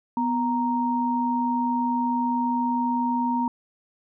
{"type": "tone pair together", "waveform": "sine", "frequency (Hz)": [246.9, 932.3], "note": ["B3", "A#5"], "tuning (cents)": [0, 0], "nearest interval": "octave + major seventh", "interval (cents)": 2300, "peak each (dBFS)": -24, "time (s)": [0.17, 3.48], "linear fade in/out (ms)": 2, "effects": []}